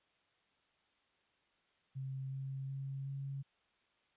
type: tone with pitch steps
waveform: sine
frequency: 133.5 / 134.82 / 136.15 / 137.49 Hz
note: C3 / C#3 / C#3 / C#3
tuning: +35 / -48 / -31 / -14 cents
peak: -39 dBFS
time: 1.95-3.43 s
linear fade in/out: 20 ms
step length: 370 ms
effects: white hiss -75 dBFS RMS until 4.16 s + resampled to 8000 Hz